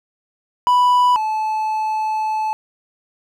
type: tone pair in turn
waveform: triangle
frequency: 987.8 / 867.6 Hz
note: B5 / A5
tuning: 0 / -25 cents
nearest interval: major second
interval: 225 cents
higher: first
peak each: -9 / -16 dBFS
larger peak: first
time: 0.67-1.16 / 1.16-2.53 s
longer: second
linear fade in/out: 0 ms
effects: none